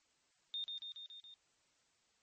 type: tone with echo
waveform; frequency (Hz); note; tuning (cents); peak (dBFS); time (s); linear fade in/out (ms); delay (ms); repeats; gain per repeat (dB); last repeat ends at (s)
sine; 3649; A#7; -38; -38; 0.54-0.64; 0; 140; 5; -3; 1.34
effects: white hiss -75 dBFS RMS until 2.22 s + MP3 32 kbps